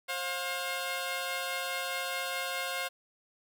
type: tone pair together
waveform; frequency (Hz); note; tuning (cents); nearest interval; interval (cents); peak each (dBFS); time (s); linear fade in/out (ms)
10% pulse; 533.7 / 710; C5 / F5; +34 / +28; perfect fourth; 494; -27; 0.08-2.89; 20
effects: none